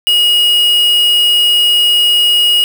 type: tone with quantisation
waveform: triangle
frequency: 2885 Hz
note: F#7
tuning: 44 cents flat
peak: -6 dBFS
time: 0.07-2.64 s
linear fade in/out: 0 ms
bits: 3
effects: none